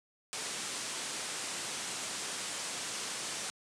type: low-pass noise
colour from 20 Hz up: white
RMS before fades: -39 dBFS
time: 0.33-3.5 s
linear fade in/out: 0 ms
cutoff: 9400 Hz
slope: 48 dB/octave
effects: high-pass 150 Hz 12 dB/octave